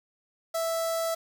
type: tone with notch filter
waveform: sawtooth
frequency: 659.3 Hz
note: E5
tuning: in tune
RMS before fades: -29 dBFS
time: 0.54-1.15 s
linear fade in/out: 10 ms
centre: 2500 Hz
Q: 0.87
effects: 8-bit